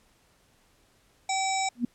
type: harmonic tone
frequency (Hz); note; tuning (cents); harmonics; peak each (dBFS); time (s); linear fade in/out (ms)
768; G5; -36; 1 / 3 / 5 / 7 / 9 / 10; -27 / -33 / -37 / -38 / -37 / -35; 1.29-1.69; 5
type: tone with exponential growth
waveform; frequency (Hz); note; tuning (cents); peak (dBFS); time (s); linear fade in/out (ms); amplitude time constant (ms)
sine; 240.1; B3; -49; -19; 1.75-1.85; 5; 20
effects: pink hiss -64 dBFS RMS until 1.94 s + low-pass 12000 Hz 12 dB/octave